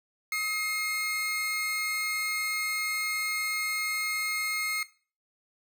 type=tone pair together; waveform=40% pulse; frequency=1269 / 2137 Hz; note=D#6 / C7; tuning=+34 / +36 cents; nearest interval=major sixth; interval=902 cents; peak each=-37 / -27 dBFS; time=0.32-4.83 s; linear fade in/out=2 ms; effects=noise-tail reverb RT60 0.4 s tail -18 dB re dry